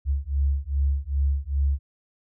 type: beating tone pair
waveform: sine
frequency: 68.5 / 71 Hz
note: C#2 / C#2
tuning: -20 / +42 cents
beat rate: 2.5 Hz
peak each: -24 dBFS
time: 0.05-1.79 s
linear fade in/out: 50 ms
effects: none